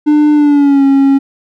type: tone with pitch glide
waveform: triangle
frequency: 298.9 to 274.1 Hz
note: D4 to C#4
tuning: +31 to -19 cents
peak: -3 dBFS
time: 0.06-1.19 s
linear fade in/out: 20 ms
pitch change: -150 cents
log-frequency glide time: 0.33-0.84 s
effects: none